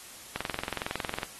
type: click train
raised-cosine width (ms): 0.3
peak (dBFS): -15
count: 20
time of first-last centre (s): 0.36-1.232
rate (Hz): 21.8
effects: white hiss -47 dBFS RMS until 1.39 s + AAC 32 kbps